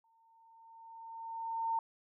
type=tone with exponential growth; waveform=sine; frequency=909 Hz; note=A#5; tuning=44 cents flat; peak=-29 dBFS; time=0.04-1.79 s; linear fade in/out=2 ms; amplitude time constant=380 ms; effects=none